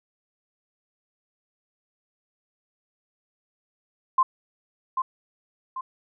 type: tone with echo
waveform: sine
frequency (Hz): 1046.5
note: C6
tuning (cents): 0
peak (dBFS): -15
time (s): 4.18-4.23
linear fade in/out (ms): 5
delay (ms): 790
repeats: 2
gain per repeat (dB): -7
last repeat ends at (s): 5.81
effects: none